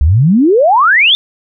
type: exponential sweep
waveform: sine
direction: up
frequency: 65.41 to 3647 Hz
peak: -5 dBFS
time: 0.01-1.15 s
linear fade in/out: 0 ms
effects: none